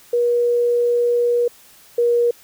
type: tone pair in turn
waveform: sine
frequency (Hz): 479.6 / 476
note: A#4 / A#4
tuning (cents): +49 / +36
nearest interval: unison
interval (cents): 13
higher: first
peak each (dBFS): -14 / -13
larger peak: second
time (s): 0.13-1.48 / 1.98-2.31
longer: first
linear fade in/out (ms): 5
effects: white hiss -48 dBFS RMS until 2.43 s